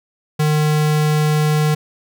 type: tone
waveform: square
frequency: 152.1 Hz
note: D#3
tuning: 39 cents flat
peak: -14 dBFS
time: 0.39-1.75 s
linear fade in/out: 10 ms
effects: none

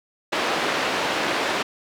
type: band-pass noise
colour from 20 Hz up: pink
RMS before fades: -24 dBFS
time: 0.32-1.63 s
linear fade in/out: 10 ms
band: 370 to 3600 Hz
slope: 12 dB/octave
effects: none

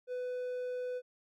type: tone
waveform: triangle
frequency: 499 Hz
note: B4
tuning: 18 cents sharp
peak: -33 dBFS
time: 0.07-1.02 s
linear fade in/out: 50 ms
effects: none

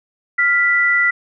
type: tone pair together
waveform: sine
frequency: 1396.9 / 1975.5 Hz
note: F6 / B6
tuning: 0 / 0 cents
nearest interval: tritone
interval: 600 cents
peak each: -18 / -13 dBFS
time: 0.38-1.11 s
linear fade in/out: 10 ms
effects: none

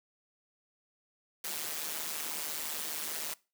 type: noise with amplitude modulation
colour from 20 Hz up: white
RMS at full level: -34 dBFS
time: 1.44-3.34 s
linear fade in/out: 5 ms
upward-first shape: sine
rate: 154 Hz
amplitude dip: 75%
effects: noise-tail reverb RT60 0.3 s tail -22 dB re dry + high-pass 200 Hz 12 dB/octave

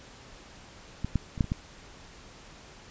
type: clicks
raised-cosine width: 5 ms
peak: -17 / -12 / -25 / -10 / -23 / -15 dBFS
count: 6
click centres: 1.046 / 1.157 / 1.378 / 1.408 / 1.443 / 1.519 s
effects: pink hiss -50 dBFS RMS until 2.9 s + resampled to 16000 Hz

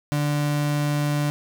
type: tone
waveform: 35% pulse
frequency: 146.83 Hz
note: D3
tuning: in tune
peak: -19 dBFS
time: 0.12-1.3 s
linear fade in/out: 0 ms
effects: none

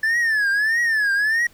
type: tone with vibrato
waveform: triangle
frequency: 1742 Hz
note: A6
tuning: 18 cents flat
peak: -15 dBFS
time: 0.03-1.47 s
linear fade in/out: 5 ms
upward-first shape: triangle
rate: 1.6 Hz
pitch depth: 170 cents each way
effects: pink hiss -53 dBFS RMS until 1.53 s

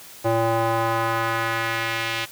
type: tone with band-pass filter sweep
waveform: square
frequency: 113.9 Hz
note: A#2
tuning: 40 cents flat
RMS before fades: -23 dBFS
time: 0.24-2.26 s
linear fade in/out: 20 ms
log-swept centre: 620 to 2800 Hz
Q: 1.4
effects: white hiss -43 dBFS RMS until 2.31 s + high-pass 60 Hz 12 dB/octave

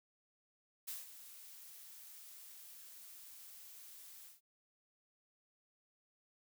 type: noise with ADSR envelope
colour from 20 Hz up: blue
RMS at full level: -43 dBFS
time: 0.87-4.41 s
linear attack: 15 ms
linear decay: 170 ms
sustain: -12 dB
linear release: 160 ms
effects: none

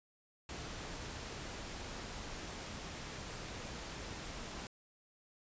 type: noise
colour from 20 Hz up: pink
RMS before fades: -45 dBFS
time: 0.49-4.67 s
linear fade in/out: 2 ms
effects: resampled to 16000 Hz

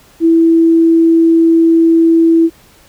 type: tone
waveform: sine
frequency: 329.6 Hz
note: E4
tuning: in tune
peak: -5 dBFS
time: 0.2-2.5 s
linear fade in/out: 50 ms
effects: pink hiss -45 dBFS RMS until 2.88 s

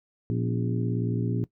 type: harmonic tone with a mistuned harmonic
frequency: 58.27 Hz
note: A#1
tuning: in tune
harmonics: 2 / 3 / 4 / 5 / 6 / 7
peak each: -27 / -31 / -33 / -35 / -37 / -38 dBFS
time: 0.3-1.44 s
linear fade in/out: 0 ms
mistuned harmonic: 4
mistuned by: +110 cents
effects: noise-tail reverb RT60 0.1 s tail -18 dB re dry

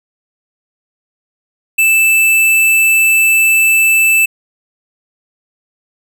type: tone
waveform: square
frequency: 2641 Hz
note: E7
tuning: 3 cents sharp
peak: -8 dBFS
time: 1.78-4.26 s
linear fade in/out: 10 ms
effects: none

